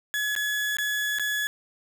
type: tone with dropouts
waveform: 35% pulse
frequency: 1697 Hz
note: G#6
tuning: 37 cents sharp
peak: -23 dBFS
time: 0.14-1.47 s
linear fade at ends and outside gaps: 0 ms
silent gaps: 0.352-0.363 / 0.769-0.785 / 1.186-1.196 s
effects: 9-bit